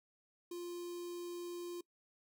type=tone with notch filter; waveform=square; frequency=349.2 Hz; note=F4; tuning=in tune; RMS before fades=-44 dBFS; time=0.51-1.81 s; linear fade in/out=5 ms; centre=1600 Hz; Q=0.59; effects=noise-tail reverb RT60 0.1 s tail -22 dB re dry